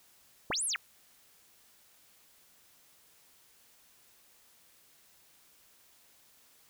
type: linear two-way sweep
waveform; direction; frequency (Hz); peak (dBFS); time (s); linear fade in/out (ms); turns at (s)
sine; up then down; 45.69 to 11360 to 1173; -30; 0.5-0.76; 0; 0.65
effects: white hiss -63 dBFS RMS until 6.69 s